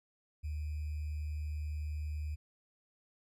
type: tone with sample-and-hold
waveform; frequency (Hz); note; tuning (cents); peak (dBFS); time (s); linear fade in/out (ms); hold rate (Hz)
sine; 75.8; D#2; -45; -35; 0.43-2.36; 20; 2450
effects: resampled to 32000 Hz